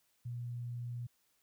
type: tone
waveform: sine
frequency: 120.6 Hz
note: B2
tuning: 41 cents flat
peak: -38 dBFS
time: 0.25-1.07 s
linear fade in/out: 10 ms
effects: white hiss -75 dBFS RMS until 1.42 s